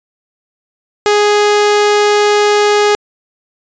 sawtooth tone, 415.3 Hz, G#4, in tune, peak -4 dBFS, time 1.06-2.95 s, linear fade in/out 0 ms, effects resampled to 16000 Hz

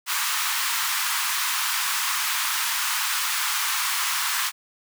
pink high-pass noise, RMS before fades -25 dBFS, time 0.06-4.52 s, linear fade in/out 50 ms, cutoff 950 Hz, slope 48 dB/octave, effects none

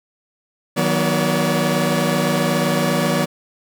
sawtooth tone cluster, 156.6 / 184.4 / 242 / 572 Hz, D#3 / F#3 / B3 / D5, +11 / -6 / -35 / -46 cents, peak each -18 dBFS, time 0.76-3.26 s, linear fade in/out 20 ms, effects none

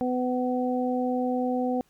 harmonic tone, 250.9 Hz, B3, 28 cents sharp, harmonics 1 / 2 / 3, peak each -26 / -29 / -31 dBFS, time 0.01-1.81 s, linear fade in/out 0 ms, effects pink hiss -66 dBFS RMS until 1.89 s

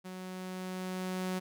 sawtooth tone with level ramp, 185 Hz, F#3, in tune, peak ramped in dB -38 to -28 dBFS, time 0.04-1.4 s, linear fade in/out 20 ms, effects none

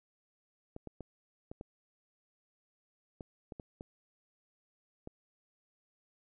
clicks, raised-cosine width 2 ms, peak -30 dBFS, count 10, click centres 0.764 / 0.873 / 1.007 / 1.515 / 1.611 / 3.208 / 3.522 / 3.598 / 3.809 / 5.074 s, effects none

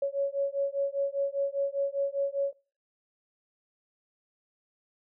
sine beating tone pair, 554.4 / 559.4 Hz, C#5 / C#5, 0 / +16 cents, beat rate 5 Hz, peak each -30 dBFS, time 0.02-2.53 s, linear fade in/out 5 ms, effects noise-tail reverb RT60 0.4 s tail -22 dB re dry

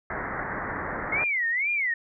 white low-pass noise, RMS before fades -32 dBFS, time 0.1-1.24 s, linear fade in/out 2 ms, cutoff 2000 Hz, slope 96 dB/octave
sine tone with vibrato, 2102 Hz, C7, 7 cents sharp, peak -23 dBFS, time 1.12-1.94 s, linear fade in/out 5 ms, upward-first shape sine, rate 2.1 Hz, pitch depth 240 cents each way
effects none

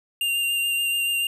square tone with vibrato, 2788 Hz, F7, 4 cents flat, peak -22 dBFS, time 0.21-1.27 s, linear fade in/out 2 ms, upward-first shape sine, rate 7 Hz, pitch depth 14 cents each way, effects none

